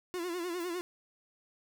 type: tone with vibrato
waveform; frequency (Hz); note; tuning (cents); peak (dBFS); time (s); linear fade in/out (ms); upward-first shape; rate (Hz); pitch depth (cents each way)
45% pulse; 350; F4; +4; -34; 0.14-0.81; 0; sine; 9.9; 85
type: noise with exponential decay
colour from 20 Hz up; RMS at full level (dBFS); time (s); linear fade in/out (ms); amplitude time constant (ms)
blue; -47; 0.6-0.78; 5; 38
effects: none